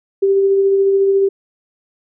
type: tone with tremolo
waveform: sine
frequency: 392 Hz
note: G4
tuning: in tune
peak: -9 dBFS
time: 0.22-1.29 s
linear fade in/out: 10 ms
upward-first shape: sine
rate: 14 Hz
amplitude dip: 25%
effects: none